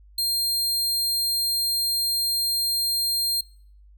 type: tone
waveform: sawtooth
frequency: 4200 Hz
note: C8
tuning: 6 cents sharp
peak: -19 dBFS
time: 0.18-3.41 s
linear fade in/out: 5 ms
effects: noise-tail reverb RT60 0.5 s tail -22 dB re dry + added 50 Hz sine -48 dBFS peak until 3.97 s